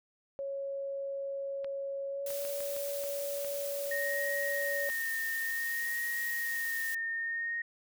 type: tone with pitch glide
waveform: sine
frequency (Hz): 552 to 565.9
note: C#5 to C#5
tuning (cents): -7 to +36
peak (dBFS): -34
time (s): 0.39-4.89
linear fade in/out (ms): 0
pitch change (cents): +43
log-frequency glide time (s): 2.09-2.4
type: clicks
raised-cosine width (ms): 0.3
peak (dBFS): -31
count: 8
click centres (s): 1.645 / 2.304 / 2.451 / 2.605 / 2.765 / 3.038 / 3.446 / 4.9
type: noise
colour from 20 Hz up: blue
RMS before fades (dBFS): -41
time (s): 2.26-6.95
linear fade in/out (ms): 5
type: tone with vibrato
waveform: sine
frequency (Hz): 1853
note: A#6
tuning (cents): -11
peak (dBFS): -32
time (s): 3.91-7.62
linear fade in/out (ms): 5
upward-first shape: sine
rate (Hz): 0.56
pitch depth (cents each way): 25
effects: none